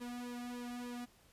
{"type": "tone with flanger", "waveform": "sawtooth", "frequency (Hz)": 243.4, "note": "B3", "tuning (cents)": -25, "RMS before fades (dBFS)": -44, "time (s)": [0, 1.06], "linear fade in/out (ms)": 20, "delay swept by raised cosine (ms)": [1.4, 2.22], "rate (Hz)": 3.4, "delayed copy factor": -0.95, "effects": ["pink hiss -66 dBFS RMS until 1.32 s", "resampled to 32000 Hz"]}